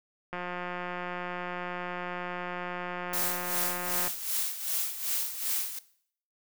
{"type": "click train", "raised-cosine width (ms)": 0.5, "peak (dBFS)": -21, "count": 668, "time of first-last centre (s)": [0.33, 4.077], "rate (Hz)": 178}
{"type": "noise with tremolo", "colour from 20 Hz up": "blue", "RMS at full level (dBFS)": -29, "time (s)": [3.13, 5.79], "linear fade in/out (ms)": 5, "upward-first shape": "sine", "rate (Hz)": 2.6, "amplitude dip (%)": 70}
{"effects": ["noise-tail reverb RT60 0.6 s tail -17 dB re dry"]}